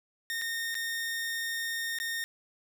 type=tone with dropouts; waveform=sawtooth; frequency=1837 Hz; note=A#6; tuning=26 cents flat; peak=-28 dBFS; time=0.3-2.24 s; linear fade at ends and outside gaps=0 ms; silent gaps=0.415-0.419 / 0.744-0.752 / 1.987-2 s; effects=none